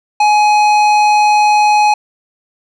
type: tone with tanh clipping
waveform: triangle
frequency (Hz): 840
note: G#5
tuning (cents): +19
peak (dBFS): -9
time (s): 0.2-1.94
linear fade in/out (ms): 5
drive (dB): 18
effects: none